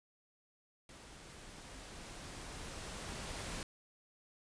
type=noise with level ramp; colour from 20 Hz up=pink; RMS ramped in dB=-55 to -42 dBFS; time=0.89-3.63 s; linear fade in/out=2 ms; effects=resampled to 22050 Hz